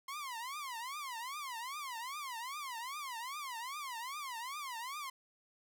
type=tone with vibrato; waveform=sawtooth; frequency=1046.5 Hz; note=C6; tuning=in tune; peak=-37 dBFS; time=0.08-5.1 s; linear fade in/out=5 ms; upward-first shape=triangle; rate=2.5 Hz; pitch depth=290 cents each way; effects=none